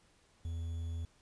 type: tone with quantisation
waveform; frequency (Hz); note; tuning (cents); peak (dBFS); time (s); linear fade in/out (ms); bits
triangle; 83.3; E2; +19; -34; 0.45-1.05; 0; 10
effects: pink hiss -68 dBFS RMS until 1.21 s + resampled to 22050 Hz